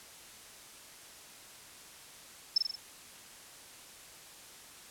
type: tone with echo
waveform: sine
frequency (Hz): 5274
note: E8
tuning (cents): 0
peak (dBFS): -21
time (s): 2.56-2.58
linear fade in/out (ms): 5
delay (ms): 44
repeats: 4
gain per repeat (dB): -4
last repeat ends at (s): 2.756
effects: white hiss -52 dBFS RMS until 4.9 s + low-pass 11000 Hz 12 dB/octave